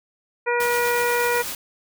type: harmonic tone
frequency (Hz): 480.6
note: B4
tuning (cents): -47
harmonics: 1 / 2 / 3 / 4 / 5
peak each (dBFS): -22 / -25 / -27 / -28 / -29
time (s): 0.46-1.43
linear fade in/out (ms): 20
type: noise with tremolo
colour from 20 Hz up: white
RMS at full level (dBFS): -29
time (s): 0.6-1.55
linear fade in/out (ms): 2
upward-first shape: triangle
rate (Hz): 8.2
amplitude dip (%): 30
effects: none